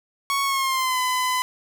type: tone with pitch glide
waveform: sawtooth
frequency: 1108.7 to 1010.8 Hz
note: C#6 to B5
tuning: 0 to +40 cents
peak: -17 dBFS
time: 0.3-1.42 s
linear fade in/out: 0 ms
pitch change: -160 cents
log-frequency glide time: 0.44-0.99 s
effects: none